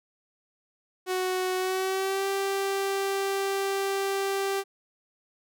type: tone with pitch glide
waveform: sawtooth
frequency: 370 to 392 Hz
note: F#4 to G4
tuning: 0 to 0 cents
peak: -22 dBFS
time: 1.06-4.64 s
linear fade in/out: 50 ms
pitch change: +100 cents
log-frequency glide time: 1.56-2.27 s
effects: none